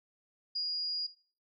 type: tone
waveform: sine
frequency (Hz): 4866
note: D#8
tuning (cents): -39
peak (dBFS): -31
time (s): 0.55-1.07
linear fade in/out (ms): 10
effects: noise-tail reverb RT60 0.4 s tail -17 dB re dry + MP3 32 kbps